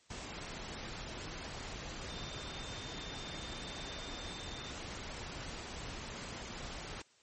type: tone in noise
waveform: sine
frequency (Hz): 3604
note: A7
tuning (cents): +41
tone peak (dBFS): -49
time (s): 2.09-4.71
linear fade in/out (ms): 5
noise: pink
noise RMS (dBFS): -44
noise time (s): 0.1-7.02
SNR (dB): -8
effects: white hiss -67 dBFS RMS until 7.22 s + MP3 32 kbps